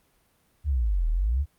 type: exponential two-way sweep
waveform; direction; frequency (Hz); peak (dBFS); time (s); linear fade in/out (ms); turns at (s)
sine; down then up; 77.78 to 38 to 77.78; -21; 0.64-1.46; 50; 1.09
effects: pink hiss -66 dBFS RMS until 1.58 s + Opus 32 kbps